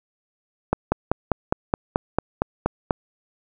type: slowing click train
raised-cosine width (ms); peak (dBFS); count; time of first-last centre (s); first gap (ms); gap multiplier
1; -4; 11; 0.73-2.908; 190; 1.03
effects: none